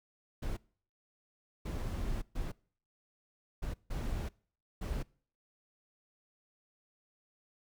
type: noise bursts at uneven times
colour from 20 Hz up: brown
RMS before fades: -36 dBFS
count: 6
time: 0.42-0.57 / 1.65-2.22 / 2.35-2.52 / 3.62-3.74 / 3.9-4.29 / 4.81-5.03 s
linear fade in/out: 10 ms
effects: noise-tail reverb RT60 0.5 s tail -24 dB re dry